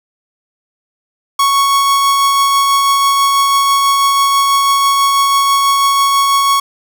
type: tone with tremolo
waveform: 45% pulse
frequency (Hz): 1108.7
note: C#6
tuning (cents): 0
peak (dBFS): -8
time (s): 1.39-6.6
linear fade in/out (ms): 5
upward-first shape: triangle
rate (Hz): 6.1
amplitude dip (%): 25
effects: 8-bit